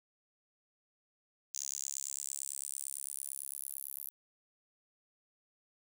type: tone with high-pass filter sweep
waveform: sawtooth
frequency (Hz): 68.9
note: C#2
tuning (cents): -10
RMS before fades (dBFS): -42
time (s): 1.54-4.1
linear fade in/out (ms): 0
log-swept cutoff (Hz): 6500 to 12000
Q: 6.2
effects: none